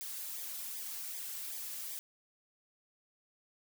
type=noise with flanger; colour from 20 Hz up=blue; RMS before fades=-42 dBFS; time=0.01-1.99 s; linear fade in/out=0 ms; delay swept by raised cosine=0.7 to 3.2 ms; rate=2.6 Hz; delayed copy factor=-0.8; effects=none